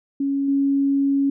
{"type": "tone with level steps", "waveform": "sine", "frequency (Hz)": 277.2, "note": "C#4", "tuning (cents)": 0, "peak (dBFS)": [-19, -16], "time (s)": [0.2, 1.3], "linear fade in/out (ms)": 5, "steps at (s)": 0.48, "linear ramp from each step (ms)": 5, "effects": []}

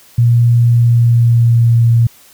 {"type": "tone with pitch glide", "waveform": "sine", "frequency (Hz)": [118.7, 116.66], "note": ["A#2", "A#2"], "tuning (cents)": [32, 2], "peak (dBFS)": -6, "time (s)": [0.18, 2.07], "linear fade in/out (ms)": 5, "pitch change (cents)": -30, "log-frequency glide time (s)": [0.67, 1.82], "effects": ["white hiss -44 dBFS RMS until 2.33 s"]}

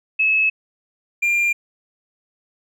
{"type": "tone pair in turn", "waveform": ["sine", "triangle"], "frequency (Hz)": [2590, 2393], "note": ["E7", "D7"], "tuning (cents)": [-31, 32], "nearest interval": "minor second", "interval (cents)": 137, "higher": "first", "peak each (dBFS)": -14, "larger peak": "neither", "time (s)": [[0.19, 0.5], [1.22, 1.53]], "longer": "neither", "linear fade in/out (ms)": 10, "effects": []}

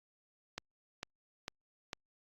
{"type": "click train", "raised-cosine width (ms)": 0.2, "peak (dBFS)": -21, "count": 4, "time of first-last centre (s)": [0.58, 1.931], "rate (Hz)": 2.22, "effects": ["Opus 48 kbps"]}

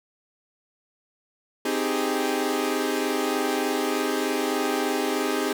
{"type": "chord", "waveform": "sawtooth", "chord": "Ab major seventh", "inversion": "first", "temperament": "equal", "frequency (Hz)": [261.6, 311.1, 392, 415.3], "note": ["C4", "Eb4", "G4", "Ab4"], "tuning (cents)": [0, 0, 0, 0], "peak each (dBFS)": -25, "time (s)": [1.65, 5.53], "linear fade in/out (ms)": 5, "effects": []}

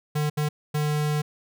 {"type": "tone bursts at uneven times", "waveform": "square", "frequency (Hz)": 149.9, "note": "D3", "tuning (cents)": 36, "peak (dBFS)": -23, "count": 3, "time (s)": [[0.15, 0.3], [0.37, 0.49], [0.74, 1.22]], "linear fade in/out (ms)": 10, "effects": []}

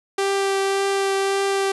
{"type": "tone with vibrato", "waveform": "sawtooth", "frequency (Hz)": 392, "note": "G4", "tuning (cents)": 0, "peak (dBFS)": -15, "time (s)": [0.18, 1.72], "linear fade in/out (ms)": 5, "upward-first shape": "triangle", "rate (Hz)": 1.8, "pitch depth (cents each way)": 11, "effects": ["resampled to 24000 Hz", "8-bit"]}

